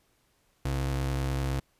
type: ring-modulated tone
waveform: square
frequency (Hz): 97.7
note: G2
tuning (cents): -5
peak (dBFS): -25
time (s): 0.65-1.6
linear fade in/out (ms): 5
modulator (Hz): 34.9
effects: pink hiss -69 dBFS RMS until 1.79 s + resampled to 32000 Hz